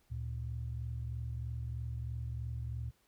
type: tone pair together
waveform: sine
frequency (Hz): 73.42 / 116.54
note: D2 / A#2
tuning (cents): 0 / 0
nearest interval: minor sixth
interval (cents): 800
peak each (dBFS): -39 / -38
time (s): 0.1-2.91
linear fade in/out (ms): 20
effects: tanh soft clip ceiling -29 dBFS + pink hiss -72 dBFS RMS until 3.07 s